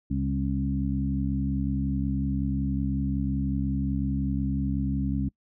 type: harmonic tone with a mistuned harmonic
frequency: 68.1 Hz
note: C#2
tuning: 30 cents flat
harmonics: 1 / 2 / 3 / 4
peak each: -30 / -30 / -30 / -30 dBFS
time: 0.1-5.29 s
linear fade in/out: 10 ms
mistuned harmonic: 3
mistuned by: -22 cents
effects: noise-tail reverb RT60 0.1 s tail -24 dB re dry